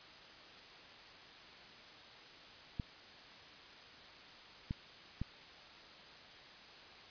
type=clicks; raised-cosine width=5 ms; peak=-25 dBFS; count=3; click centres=2.798 / 4.709 / 5.216 s; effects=white hiss -55 dBFS RMS until 7.1 s + resampled to 11025 Hz